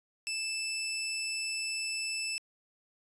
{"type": "tone", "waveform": "20% pulse", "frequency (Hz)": 2637, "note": "E7", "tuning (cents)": 0, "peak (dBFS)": -28, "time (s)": [0.27, 2.38], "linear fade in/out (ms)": 0, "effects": ["resampled to 24000 Hz"]}